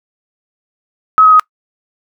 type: tone with pitch steps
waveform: sine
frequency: 1279 / 1267.2 / 1255.6 Hz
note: D#6 / D#6 / D#6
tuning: +47 / +31 / +15 cents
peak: -3 dBFS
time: 1.18-1.396 s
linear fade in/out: 0 ms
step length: 72 ms
effects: noise-tail reverb RT60 0.1 s tail -25 dB re dry